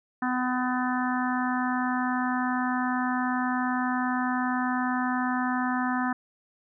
harmonic tone, 251.8 Hz, B3, 34 cents sharp, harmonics 1 / 3 / 4 / 5 / 6 / 7, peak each -27 / -32 / -33 / -34 / -35 / -35 dBFS, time 0.22-6.13 s, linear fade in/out 5 ms, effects none

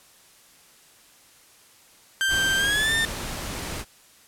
30% pulse tone with pitch glide, 1569 to 1802.3 Hz, G6 to A6, +1 to +41 cents, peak -18 dBFS, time 2.21-3.05 s, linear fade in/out 0 ms, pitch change +240 cents, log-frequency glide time 2.57-2.93 s
pink noise, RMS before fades -32 dBFS, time 2.28-3.85 s, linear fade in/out 50 ms
effects white hiss -54 dBFS RMS until 4.27 s + low-pass 12000 Hz 12 dB/octave

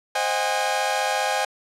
sawtooth chord, Ab dominant seventh, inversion first, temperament equal with one note detuned, 523.3 / 622.3 / 740 / 814.9 Hz, C5 / Eb5 / Gb5 / Ab5, 0 / 0 / 0 / -33 cents, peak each -25 / -25 / -25 / -20 dBFS, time 0.15-1.45 s, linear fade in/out 5 ms, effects low-pass 10000 Hz 12 dB/octave

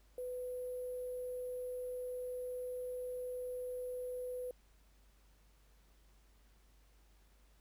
sine tone with sample-and-hold, 499.5 Hz, B4, 20 cents sharp, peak -39 dBFS, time 0.18-4.51 s, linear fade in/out 2 ms, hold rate 11025 Hz, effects added 50 Hz sine -64 dBFS peak until 7.6 s + pink hiss -72 dBFS RMS until 7.6 s

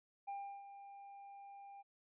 triangle tone with ADSR envelope, 798 Hz, G5, 31 cents sharp, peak -39 dBFS, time 0.27-1.83 s, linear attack 17 ms, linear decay 340 ms, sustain -11 dB, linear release 25 ms, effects resampled to 8000 Hz

